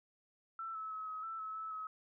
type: tone with pitch steps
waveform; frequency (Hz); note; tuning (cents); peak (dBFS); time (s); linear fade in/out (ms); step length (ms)
sine; 1334 / 1300 / 1285 / 1274 / 1327 / 1293 / 1306 / 1280; E6 / E6 / E6 / D#6 / E6 / E6 / E6 / D#6; +20 / -24 / -45 / +41 / +11 / -34 / -17 / +49; -40; 0.59-1.87; 2; 160
effects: none